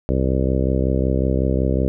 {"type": "harmonic tone", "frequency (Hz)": 65.41, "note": "C2", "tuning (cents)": 0, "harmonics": [1, 2, 3, 4, 5, 6, 7, 8, 9], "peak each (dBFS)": [-20, -23, -25, -26, -27, -28, -28, -29, -30], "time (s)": [0.09, 1.88], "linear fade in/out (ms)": 0, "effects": []}